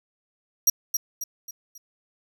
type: tone with echo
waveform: sawtooth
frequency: 5730 Hz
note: F8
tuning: 44 cents sharp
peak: -12 dBFS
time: 0.67-0.7 s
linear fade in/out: 5 ms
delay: 270 ms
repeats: 4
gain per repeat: -7 dB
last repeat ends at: 1.78 s
effects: none